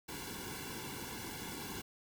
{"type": "noise with comb filter", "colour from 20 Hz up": "pink", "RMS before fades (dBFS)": -44, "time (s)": [0.08, 1.82], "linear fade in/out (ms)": 10, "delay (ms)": 1.6, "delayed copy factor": -1, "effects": []}